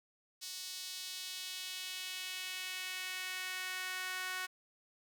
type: tone with high-pass filter sweep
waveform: sawtooth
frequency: 370 Hz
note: F#4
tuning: in tune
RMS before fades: -42 dBFS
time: 0.41-4.47 s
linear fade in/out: 20 ms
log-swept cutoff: 4600 to 1500 Hz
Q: 1.6
effects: none